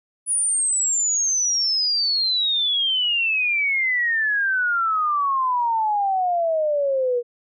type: exponential sweep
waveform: sine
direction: down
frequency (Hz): 9890 to 474.7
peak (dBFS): -18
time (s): 0.26-7.23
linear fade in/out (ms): 50
effects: none